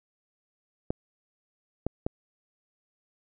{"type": "clicks", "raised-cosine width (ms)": 2, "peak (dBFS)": -14, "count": 3, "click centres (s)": [0.905, 1.866, 2.065], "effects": []}